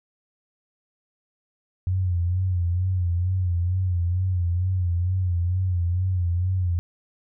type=tone with vibrato; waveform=sine; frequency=89.9 Hz; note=F#2; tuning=49 cents flat; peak=-20 dBFS; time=1.87-6.79 s; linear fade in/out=0 ms; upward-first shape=sine; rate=2.2 Hz; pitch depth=75 cents each way; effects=none